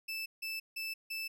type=tone bursts; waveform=30% pulse; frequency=2637 Hz; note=E7; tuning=in tune; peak=-34 dBFS; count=4; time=0.08-1.28 s; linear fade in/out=10 ms; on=180 ms; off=160 ms; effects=none